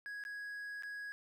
triangle tone with dropouts, 1661.2 Hz, G#6, in tune, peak -40 dBFS, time 0.06-1.12 s, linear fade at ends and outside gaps 0 ms, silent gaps 0.238-0.251 / 0.824-0.834 s, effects none

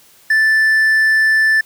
triangle tone, 1760 Hz, A6, in tune, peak -8 dBFS, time 0.3-1.61 s, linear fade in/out 5 ms, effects white hiss -48 dBFS RMS until 1.65 s

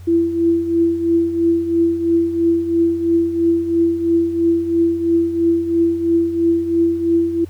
sine tone with tremolo, 335.3 Hz, E4, 30 cents sharp, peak -10 dBFS, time 0.07-7.45 s, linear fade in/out 10 ms, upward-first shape triangle, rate 3 Hz, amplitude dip 70%, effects added 89 Hz sine -33 dBFS peak until 7.49 s + pink hiss -51 dBFS RMS until 7.49 s

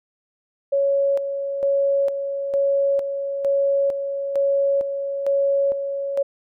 sine tone with tremolo, 556 Hz, C#5, 5 cents sharp, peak -16 dBFS, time 0.72-6.23 s, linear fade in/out 10 ms, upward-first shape square, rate 1.1 Hz, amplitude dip 55%, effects none

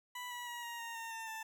20% pulse tone with pitch steps, 987.8 / 972.5 / 957.5 / 942.6 / 928.1 / 913.7 / 899.6 / 885.6 Hz, B5 / B5 / A#5 / A#5 / A#5 / A#5 / A5 / A5, 0 / -27 / +46 / +19 / -8 / -35 / +38 / +11 cents, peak -37 dBFS, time 0.15-1.43 s, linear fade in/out 5 ms, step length 160 ms, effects none

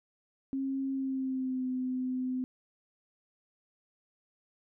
sine tone with pitch glide, 269.4 to 255.5 Hz, C#4 to C4, -49 to -41 cents, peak -30 dBFS, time 0.53-2.44 s, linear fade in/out 0 ms, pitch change -92 cents, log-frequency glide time 0.91-1.67 s, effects none

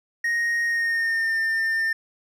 triangle tone with pitch glide, 1868 to 1802.3 Hz, A#6 to A6, +3 to +41 cents, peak -19 dBFS, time 0.24-1.93 s, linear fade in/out 5 ms, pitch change -62 cents, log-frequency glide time 0.65-1.36 s, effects none

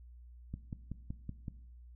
click train, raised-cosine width 5 ms, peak -27 dBFS, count 6, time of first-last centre 0.54-1.482 s, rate 5.31 Hz, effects noise-tail reverb RT60 0.7 s tail -17 dB re dry + added 60 Hz sine -51 dBFS peak until 1.95 s

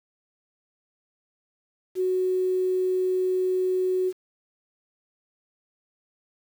sine tone, 370 Hz, F#4, in tune, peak -21 dBFS, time 1.95-4.13 s, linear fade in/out 50 ms, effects 8-bit

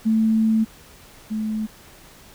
sine tone pair in turn, 221 / 216.8 Hz, A3 / A3, +8 / -25 cents, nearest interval unison, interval 33 cents, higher first, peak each -15 / -22 dBFS, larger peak first, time 0.05-0.65 / 1.3-1.67 s, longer first, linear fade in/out 20 ms, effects pink hiss -47 dBFS RMS until 2.34 s

